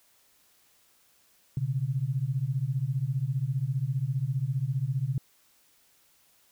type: beating tone pair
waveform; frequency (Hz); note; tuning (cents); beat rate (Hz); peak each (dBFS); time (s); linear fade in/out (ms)
sine; 125.4 / 140.4; B2 / C#3; +27 / +22; 15; -29; 1.57-5.18; 2
effects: white hiss -64 dBFS RMS until 6.51 s